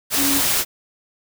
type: tone in noise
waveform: sine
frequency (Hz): 280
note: C#4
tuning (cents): +18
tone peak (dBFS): -21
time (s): 0.16-0.42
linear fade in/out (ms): 50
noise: white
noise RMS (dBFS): -19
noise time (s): 0.1-0.65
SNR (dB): -5
effects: none